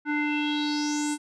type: tone with low-pass filter sweep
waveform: square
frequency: 296.7 Hz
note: D4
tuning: 18 cents sharp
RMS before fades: -27 dBFS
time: 0.05-1.18 s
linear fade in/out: 50 ms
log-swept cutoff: 1700 to 9000 Hz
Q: 5.6
effects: none